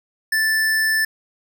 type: tone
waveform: square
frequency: 1760 Hz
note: A6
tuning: in tune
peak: -17 dBFS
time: 0.32-1.05 s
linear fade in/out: 5 ms
effects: none